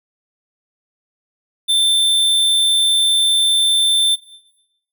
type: tone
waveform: square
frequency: 3555 Hz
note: A7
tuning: 17 cents sharp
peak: -13 dBFS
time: 1.68-4.16 s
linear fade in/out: 20 ms
effects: noise-tail reverb RT60 0.9 s tail -17 dB re dry